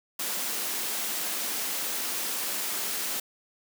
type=high-pass noise; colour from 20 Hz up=white; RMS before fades=-31 dBFS; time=0.19-3.2 s; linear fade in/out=5 ms; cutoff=180 Hz; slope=48 dB/octave; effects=none